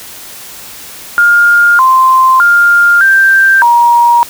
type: tone with pitch steps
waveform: sine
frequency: 1412 / 1042 / 1404 / 1573 / 948 Hz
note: F6 / C6 / F6 / G6 / A#5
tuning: +19 / -7 / +9 / +6 / +29 cents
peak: -3 dBFS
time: 1.18-4.23 s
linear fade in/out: 0 ms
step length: 610 ms
effects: white hiss -29 dBFS RMS until 4.29 s